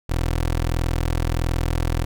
20% pulse tone, 41.49 Hz, E1, 12 cents sharp, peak -15 dBFS, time 0.09-2.05 s, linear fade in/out 10 ms, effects none

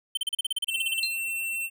square tone bursts, 3095 Hz, G7, 23 cents flat, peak -25 dBFS, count 15, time 0.15-0.999 s, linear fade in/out 5 ms, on 23 ms, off 36 ms
square tone, 2702 Hz, E7, 42 cents sharp, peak -29 dBFS, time 0.67-1.7 s, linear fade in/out 50 ms
sine tone with exponential decay, 4150 Hz, C8, 15 cents flat, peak -21 dBFS, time 1.03-1.18 s, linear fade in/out 1 ms, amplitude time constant 32 ms
effects none

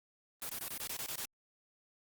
white noise bursts, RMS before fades -40 dBFS, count 9, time 0.42-1.252 s, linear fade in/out 0 ms, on 72 ms, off 23 ms, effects Opus 24 kbps

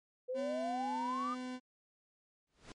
sine exponential sweep, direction up, 493.9 to 1244.5 Hz, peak -35 dBFS, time 0.28-1.35 s, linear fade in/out 20 ms
40% pulse tone, 253.1 Hz, B3, 43 cents sharp, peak -39 dBFS, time 0.34-1.6 s, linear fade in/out 50 ms
pink noise with exponential growth, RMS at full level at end -47 dBFS, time 2.47-2.72 s, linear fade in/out 2 ms, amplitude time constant 53 ms
effects low-pass 7000 Hz 12 dB/octave + MP3 48 kbps

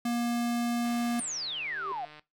square tone, 237.6 Hz, A#3, 33 cents sharp, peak -28 dBFS, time 0.05-1.2 s, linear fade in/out 5 ms
click train, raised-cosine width 0.3 ms, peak -33 dBFS, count 204, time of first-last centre 0.85-2.194 s, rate 151 Hz
sine exponential sweep, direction down, 9530 to 691 Hz, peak -32 dBFS, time 1.19-2.05 s, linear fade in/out 2 ms
triangle tone with exponential growth, 392.5 Hz, G4, 2 cents sharp, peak -34 dBFS, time 1.58-1.92 s, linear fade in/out 1 ms, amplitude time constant 72 ms
effects noise-tail reverb RT60 0.2 s tail -18 dB re dry

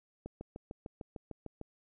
click train, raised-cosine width 2 ms, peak -29 dBFS, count 10, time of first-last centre 0.26-1.613 s, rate 6.65 Hz, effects none

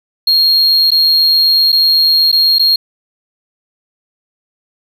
triangle tone with dropouts, 4253 Hz, C8, 27 cents sharp, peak -6 dBFS, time 0.27-2.76 s, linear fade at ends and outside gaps 5 ms, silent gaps 0.906-0.916 / 1.72-1.726 / 2.317-2.326 / 2.585-2.594 s, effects none

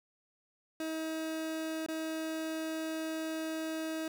30% pulse tone with dropouts, 318.7 Hz, D#4, 42 cents sharp, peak -32 dBFS, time 0.8-4.08 s, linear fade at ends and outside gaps 2 ms, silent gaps 1.863-1.885 s, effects none

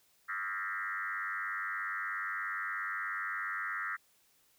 sine tone with frequency modulation, 1597 Hz, G6, 32 cents sharp, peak -34 dBFS, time 0.28-3.97 s, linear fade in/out 20 ms, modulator 96.9 Hz, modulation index 3.8, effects white hiss -69 dBFS RMS until 4.58 s

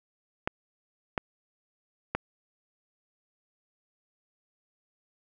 clicks, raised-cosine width 0.5 ms, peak -12 dBFS, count 3, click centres 0.475 / 1.178 / 2.15 s, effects none

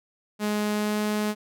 sawtooth tone with pitch glide, 209.7 to 211 Hz, G#3 to G#3, +17 to +28 cents, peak -20 dBFS, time 0.39-1.35 s, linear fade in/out 50 ms, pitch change +11 cents, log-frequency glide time 0.72-1 s, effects none

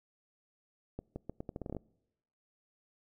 accelerating click train, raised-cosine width 2 ms, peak -26 dBFS, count 12, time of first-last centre 0.99-1.767 s, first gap 170 ms, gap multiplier 0.8, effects noise-tail reverb RT60 0.9 s tail -25 dB re dry

